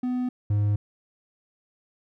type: tone pair in turn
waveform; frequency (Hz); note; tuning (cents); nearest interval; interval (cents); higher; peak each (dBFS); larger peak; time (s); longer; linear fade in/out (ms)
triangle; 250 / 103.43; B3 / G#2; +21 / -7; octave + minor third; 1528; first; -22 / -18; second; 0.03-0.29 / 0.5-0.76; neither; 5
effects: none